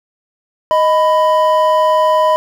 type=tone pair together; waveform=triangle; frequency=623.4 / 995 Hz; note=D#5 / B5; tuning=+3 / +13 cents; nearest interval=minor sixth; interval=810 cents; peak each=-10 dBFS; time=0.71-2.36 s; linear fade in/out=0 ms; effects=7-bit